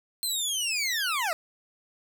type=linear sweep; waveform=20% pulse; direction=down; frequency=4186 to 610 Hz; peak=-21 dBFS; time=0.23-1.33 s; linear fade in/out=0 ms; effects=none